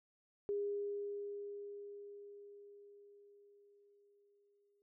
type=tone with exponential decay; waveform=sine; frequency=406.7 Hz; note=G#4; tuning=36 cents flat; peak=-34 dBFS; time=0.49-4.82 s; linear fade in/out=0 ms; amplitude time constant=940 ms; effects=none